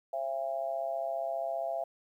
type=tone with amplitude modulation; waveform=sine; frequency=673 Hz; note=E5; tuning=36 cents sharp; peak=-27 dBFS; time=0.13-1.84 s; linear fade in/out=5 ms; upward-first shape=sine; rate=135 Hz; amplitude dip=90%; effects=11-bit